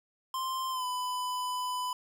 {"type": "tone with pitch glide", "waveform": "square", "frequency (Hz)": [1046.5, 999.8], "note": ["C6", "B5"], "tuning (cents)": [0, 21], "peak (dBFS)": -32, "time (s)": [0.34, 1.93], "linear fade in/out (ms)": 2, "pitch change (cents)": -79, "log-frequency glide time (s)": [0.7, 0.85], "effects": []}